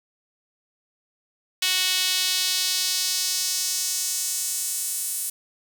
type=tone with high-pass filter sweep; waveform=sawtooth; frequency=370 Hz; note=F#4; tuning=in tune; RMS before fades=-25 dBFS; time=1.62-5.3 s; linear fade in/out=5 ms; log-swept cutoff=3100 to 9400 Hz; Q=1.6; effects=none